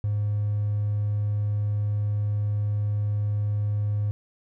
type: tone with hard clipping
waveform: triangle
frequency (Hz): 103.8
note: G#2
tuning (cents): 0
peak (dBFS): -23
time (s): 0.04-4.11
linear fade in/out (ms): 0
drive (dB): 4
effects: none